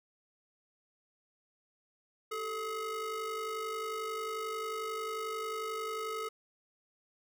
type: ring-modulated tone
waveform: square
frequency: 416.2 Hz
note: G#4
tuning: 4 cents sharp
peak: -33 dBFS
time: 2.31-6.29 s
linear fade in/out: 10 ms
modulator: 858 Hz
effects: none